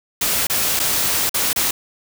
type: noise with dropouts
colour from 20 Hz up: white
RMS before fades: -19 dBFS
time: 0.21-1.71 s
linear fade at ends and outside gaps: 5 ms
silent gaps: 0.47-0.498 / 0.794-0.798 / 1.295-1.342 / 1.531-1.56 s
effects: none